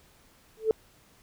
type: tone with exponential growth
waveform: sine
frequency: 440 Hz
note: A4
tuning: in tune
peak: -15 dBFS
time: 0.57-0.71 s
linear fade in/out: 1 ms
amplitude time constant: 29 ms
effects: tanh soft clip ceiling -11 dBFS + pink hiss -60 dBFS RMS until 1.22 s